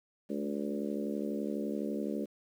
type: harmonic tone with a mistuned harmonic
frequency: 71.9 Hz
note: D2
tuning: 36 cents flat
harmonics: 3 / 4 / 5 / 6 / 7 / 8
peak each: -36 / -38 / -40 / -42 / -43 / -44 dBFS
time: 0.29-2.26 s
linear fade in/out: 20 ms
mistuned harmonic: 3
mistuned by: -27 cents
effects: 10-bit